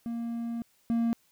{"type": "tone pair in turn", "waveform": "triangle", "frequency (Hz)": [233.1, 231.8], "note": ["A#3", "A#3"], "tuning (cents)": [0, -10], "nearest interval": "unison", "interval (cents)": 10, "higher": "first", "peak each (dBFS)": [-29, -22], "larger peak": "second", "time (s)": [[0.06, 0.62], [0.9, 1.13]], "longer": "first", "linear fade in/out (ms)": 0, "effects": ["white hiss -67 dBFS RMS until 1.31 s"]}